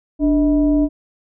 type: tone with frequency modulation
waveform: sine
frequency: 293.7 Hz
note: D4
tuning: in tune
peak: -12 dBFS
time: 0.19-0.89 s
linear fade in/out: 50 ms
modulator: 340 Hz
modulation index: 0.53
effects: none